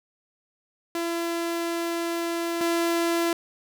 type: tone pair in turn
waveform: sawtooth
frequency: 337.9 / 337.9 Hz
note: E4 / E4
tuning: +43 / +43 cents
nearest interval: unison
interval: 0 cents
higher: neither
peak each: -22 / -18 dBFS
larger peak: second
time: 0.95-2.61 / 2.61-3.33 s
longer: first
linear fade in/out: 2 ms
effects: none